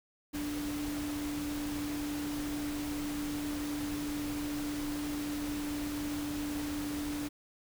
sine tone in noise, 293.7 Hz, D4, in tune, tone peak -34 dBFS, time 0.33-7.29 s, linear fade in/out 20 ms, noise pink, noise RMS -42 dBFS, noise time 0.33-7.29 s, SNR +5 dB, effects none

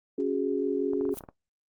sine chord, C# suspended fourth, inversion none, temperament equal, 277.2 / 370 / 415.3 Hz, C#4 / F#4 / G#4, 0 / 0 / 0 cents, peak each -29 dBFS, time 0.18-1.14 s, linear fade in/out 5 ms
clicks, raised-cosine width 1 ms, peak -28 dBFS, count 9, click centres 0.934 / 1.011 / 1.053 / 1.092 / 1.141 / 1.172 / 1.208 / 1.238 / 1.288 s
blue noise with exponential growth, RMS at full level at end -34 dBFS, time 1.09-1.19 s, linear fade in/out 2 ms, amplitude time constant 21 ms
effects noise-tail reverb RT60 0.1 s tail -17 dB re dry + Opus 24 kbps

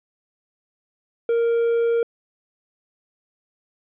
triangle tone, 465.5 Hz, A#4, 2 cents flat, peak -15 dBFS, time 1.29-2.03 s, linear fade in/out 2 ms, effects resampled to 8000 Hz

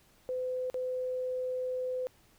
sine tone with dropouts, 508 Hz, B4, 49 cents sharp, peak -31 dBFS, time 0.29-2.07 s, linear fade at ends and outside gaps 0 ms, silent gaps 0.7-0.743 s, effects pink hiss -64 dBFS RMS until 2.38 s

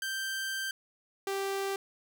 sawtooth tone pair in turn, 1567 / 391.8 Hz, G6 / G4, -1 / -1 cents, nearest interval 2 octaves, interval 2400 cents, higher first, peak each -29 / -27 dBFS, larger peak second, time 0.02-0.71 / 1.27-1.76 s, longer first, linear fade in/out 2 ms, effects none

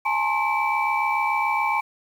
sine tone cluster, 837 / 904 / 1064 / 2315 Hz, G#5 / A5 / C6 / D7, +13 / +47 / +29 / -25 cents, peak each -25 dBFS, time 0.05-1.81 s, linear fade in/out 10 ms, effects tanh soft clip ceiling -11 dBFS + 8-bit

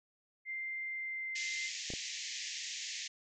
sine tone with pitch glide, 2093 to 2080 Hz, C7 to C7, 0 to -11 cents, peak -37 dBFS, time 0.45-1.71 s, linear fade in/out 50 ms, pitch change -11 cents, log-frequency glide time 0.87-1.44 s
white band-pass noise, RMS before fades -42 dBFS, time 1.35-3.08 s, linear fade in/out 10 ms, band 1800 to 7200 Hz, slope 96 dB/octave
clicks, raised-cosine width 2 ms, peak -29 dBFS, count 2, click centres 1.903 / 1.937 s
effects none

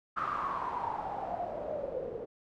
white noise with low-pass filter sweep, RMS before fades -36 dBFS, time 0.16-2.26 s, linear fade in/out 20 ms, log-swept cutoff 1300 to 450 Hz, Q 9.5, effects none

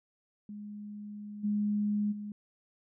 sine tone with level steps, 207.7 Hz, G#3, in tune, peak -40 / -27 / -37 dBFS, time 0.49-2.32 s, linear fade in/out 2 ms, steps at 1.43 / 2.11 s, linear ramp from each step 20 ms, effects none

